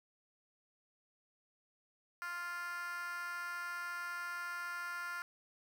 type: tone with high-pass filter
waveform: 10% pulse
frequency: 349.2 Hz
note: F4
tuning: in tune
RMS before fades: -42 dBFS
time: 2.22-5.22 s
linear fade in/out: 0 ms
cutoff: 1300 Hz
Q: 4.6
effects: none